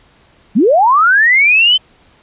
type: linear sweep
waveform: sine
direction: up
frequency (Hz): 170 to 3100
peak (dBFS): -6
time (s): 0.55-1.78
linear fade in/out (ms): 20
effects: pink hiss -49 dBFS RMS until 2.22 s + resampled to 8000 Hz